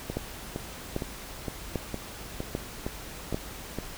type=two click trains; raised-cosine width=2 ms; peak=-18 / -15 dBFS; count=9 / 5; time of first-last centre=0.1-3.787 / 0.17-3.345 s; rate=2.17 / 1.26 Hz; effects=added 50 Hz sine -48 dBFS peak until 3.97 s + pink hiss -42 dBFS RMS until 3.97 s